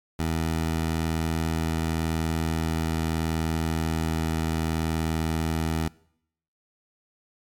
15% pulse tone with pitch glide, 81 to 80.44 Hz, E2 to E2, -30 to -42 cents, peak -18 dBFS, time 0.19-5.88 s, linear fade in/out 5 ms, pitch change -12 cents, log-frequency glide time 1.62-5.11 s, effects noise-tail reverb RT60 0.7 s tail -22 dB re dry + MP3 96 kbps

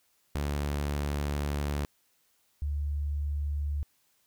sawtooth / sine tone pair in turn, 72.4 / 72.76 Hz, D2 / D2, -24 / -16 cents, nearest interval unison, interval 8 cents, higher second, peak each -25 / -28 dBFS, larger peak first, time 0.35-1.85 / 2.62-3.83 s, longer first, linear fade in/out 0 ms, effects white hiss -70 dBFS RMS until 4.26 s

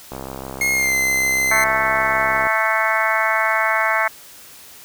click train, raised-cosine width 1 ms, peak -16 dBFS, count 157, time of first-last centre 0.12-2.469 s, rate 66.4 Hz
45% pulse tone with pitch glide, 2151 to 2067 Hz, C7 to C7, +47 to -22 cents, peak -16 dBFS, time 0.61-1.64 s, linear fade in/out 2 ms, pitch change -69 cents, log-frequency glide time 0.73-0.95 s
harmonic tone, 220 Hz, A3, in tune, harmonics 3 / 4 / 5 / 6 / 7 / 8 / 9 / 10, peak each -24 / -24 / -24 / -24 / -24 / -24 / -24 / -24 dBFS, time 1.51-4.08 s, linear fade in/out 5 ms
effects white hiss -42 dBFS RMS until 4.84 s

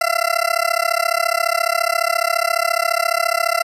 20% pulse tone with amplitude modulation, 678 Hz, E5, 49 cents sharp, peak -7 dBFS, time 0.01-3.63 s, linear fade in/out 5 ms, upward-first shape sine, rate 34.5 Hz, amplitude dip 100%, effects resampled to 32000 Hz

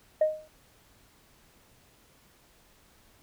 sine tone with exponential decay, 620 Hz, D#5, 6 cents flat, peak -16 dBFS, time 0.21-0.48 s, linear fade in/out 5 ms, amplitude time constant 58 ms, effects tanh soft clip ceiling -15 dBFS + pink hiss -61 dBFS RMS until 3.22 s

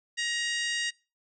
harmonic tone, 944 Hz, A#5, 22 cents sharp, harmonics 2 / 3 / 4 / 5 / 6 / 7 / 8 / 9, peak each -31 / -35 / -37 / -39 / -41 / -42 / -43 / -44 dBFS, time 0.17-0.91 s, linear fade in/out 20 ms, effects noise-tail reverb RT60 0.3 s tail -23 dB re dry

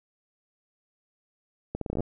accelerating click train, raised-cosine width 2 ms, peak -17 dBFS, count 10, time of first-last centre 1.75-2.006 s, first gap 63 ms, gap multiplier 0.78, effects none

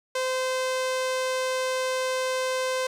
sawtooth tone with low-pass filter, 516 Hz, C5, 24 cents flat, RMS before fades -27 dBFS, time 0.15-2.87 s, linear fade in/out 5 ms, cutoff 8500 Hz, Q 1, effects 9-bit

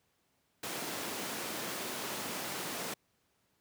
pink high-pass noise, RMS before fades -39 dBFS, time 0.63-2.94 s, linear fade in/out 5 ms, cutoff 220 Hz, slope 12 dB/octave, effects pink hiss -75 dBFS RMS until 3.6 s + high-pass 80 Hz 12 dB/octave

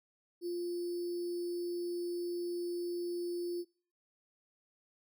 sine tone with sample-and-hold, 349.2 Hz, F4, in tune, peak -34 dBFS, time 0.41-3.65 s, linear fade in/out 50 ms, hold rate 4900 Hz, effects noise-tail reverb RT60 0.6 s tail -26 dB re dry

